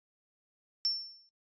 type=tone with exponential decay; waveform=sine; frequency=5410 Hz; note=E8; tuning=44 cents sharp; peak=-25 dBFS; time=0.85-1.29 s; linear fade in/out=0 ms; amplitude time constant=94 ms; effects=noise-tail reverb RT60 0.1 s tail -21 dB re dry + resampled to 16000 Hz